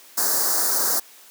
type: band-stop noise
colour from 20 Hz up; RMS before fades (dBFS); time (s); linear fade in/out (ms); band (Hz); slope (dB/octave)
white; -21; 0.17-1; 10; 1700 to 4500; 48
effects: white hiss -48 dBFS RMS until 1.3 s + high-pass 300 Hz 12 dB/octave